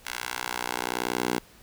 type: tone with high-pass filter sweep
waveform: 10% pulse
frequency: 60.9 Hz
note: B1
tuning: 24 cents flat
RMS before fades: -31 dBFS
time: 0.05-1.39 s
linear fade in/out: 10 ms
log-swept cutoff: 1600 to 300 Hz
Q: 0.87
effects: pink hiss -54 dBFS RMS until 1.62 s